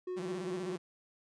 triangle tone with tremolo, 365.3 Hz, F#4, 22 cents flat, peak -33 dBFS, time 0.07-0.76 s, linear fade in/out 5 ms, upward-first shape sine, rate 5 Hz, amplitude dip 40%
sawtooth tone with vibrato, 181 Hz, F#3, 38 cents flat, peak -36 dBFS, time 0.16-0.78 s, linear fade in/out 20 ms, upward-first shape square, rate 16 Hz, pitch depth 120 cents each way
effects resampled to 22050 Hz

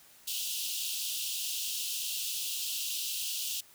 pink high-pass noise, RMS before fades -35 dBFS, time 0.27-3.61 s, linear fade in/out 10 ms, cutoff 2700 Hz, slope 96 dB/octave, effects white hiss -58 dBFS RMS until 3.74 s

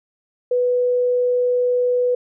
sine tone, 493.9 Hz, B4, in tune, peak -15 dBFS, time 0.51-2.15 s, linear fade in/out 5 ms, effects none

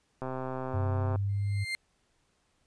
click train, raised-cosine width 1 ms, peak -22 dBFS, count 123, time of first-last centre 0.22-1.158 s, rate 130 Hz
sine tone with pitch glide, 97.3 to 101.02 Hz, G2 to G#2, -12 to -47 cents, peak -27 dBFS, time 0.73-1.65 s, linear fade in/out 20 ms, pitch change +65 cents, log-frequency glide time 0.88-1.47 s
35% pulse tone with exponential growth, 2100 Hz, C7, 6 cents sharp, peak -27 dBFS, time 1.29-1.75 s, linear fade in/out 0 ms, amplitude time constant 100 ms
effects pink hiss -72 dBFS RMS until 2.66 s + resampled to 22050 Hz

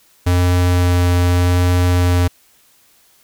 square tone with vibrato, 88.9 Hz, F2, 31 cents sharp, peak -12 dBFS, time 0.26-2.28 s, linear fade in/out 10 ms, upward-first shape sine, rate 0.84 Hz, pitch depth 8 cents each way, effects white hiss -53 dBFS RMS until 3.23 s

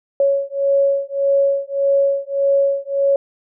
sine beating tone pair, 554.4 / 556.1 Hz, C#5 / C#5, 0 / +5 cents, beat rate 1.7 Hz, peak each -17 dBFS, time 0.2-3.16 s, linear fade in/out 2 ms, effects none

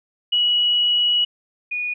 sine tone pair in turn, 2923 / 2458 Hz, F#7 / D#7, -22 / -22 cents, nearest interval minor third, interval 300 cents, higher first, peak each -15 / -22 dBFS, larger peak first, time 0.32-1.25 / 1.71-1.94 s, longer first, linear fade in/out 10 ms, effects none

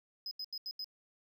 triangle tone bursts, 5050 Hz, D#8, 25 cents sharp, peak -37 dBFS, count 5, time 0.26-0.844 s, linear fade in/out 2 ms, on 52 ms, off 81 ms, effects none

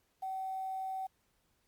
sine tone with quantisation, 762 Hz, G5, 49 cents flat, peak -35 dBFS, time 0.22-1.07 s, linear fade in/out 10 ms, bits 10, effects pink hiss -75 dBFS RMS until 1.67 s + MP3 96 kbps

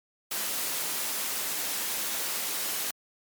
white noise, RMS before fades -31 dBFS, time 0.31-2.91 s, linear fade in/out 5 ms, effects high-pass 200 Hz 12 dB/octave + MP3 96 kbps

